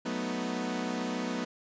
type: chord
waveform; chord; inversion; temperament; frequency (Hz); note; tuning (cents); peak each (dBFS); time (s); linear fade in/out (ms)
sawtooth; B dominant seventh; second; equal; 185 / 220 / 246.9 / 311.1; F#3 / A3 / B3 / D#4; 0 / 0 / 0 / 0; -34 / -34 / -30 / -36; 0.05-1.45; 10
effects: resampled to 16000 Hz